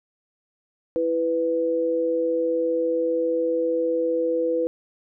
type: tone pair together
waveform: sine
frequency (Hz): 331.1 / 496.1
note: E4 / B4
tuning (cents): +8 / +8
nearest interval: perfect fifth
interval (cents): 700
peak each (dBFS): -26 / -21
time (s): 0.96-4.67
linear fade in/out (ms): 0
effects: none